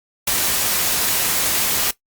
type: noise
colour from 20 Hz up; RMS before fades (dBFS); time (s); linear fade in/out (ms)
white; -19; 0.27-1.91; 5
effects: noise-tail reverb RT60 0.1 s tail -17 dB re dry + Opus 48 kbps